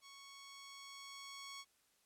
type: tone with level ramp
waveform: 10% pulse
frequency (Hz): 1108.7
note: C#6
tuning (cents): 0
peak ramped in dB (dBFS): -47 to -39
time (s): 0.01-1.65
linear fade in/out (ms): 50
effects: white hiss -75 dBFS RMS until 2.05 s + low-pass 12000 Hz 12 dB/octave